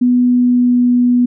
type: tone with pitch glide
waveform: sine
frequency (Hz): 246.9 to 245.1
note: B3 to B3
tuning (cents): 0 to -13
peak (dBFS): -8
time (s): 0.01-1.26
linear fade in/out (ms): 10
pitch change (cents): -13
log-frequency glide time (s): 0.25-0.88
effects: none